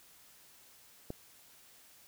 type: click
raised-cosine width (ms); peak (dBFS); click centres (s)
2; -25; 1.104
effects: white hiss -60 dBFS RMS until 2.07 s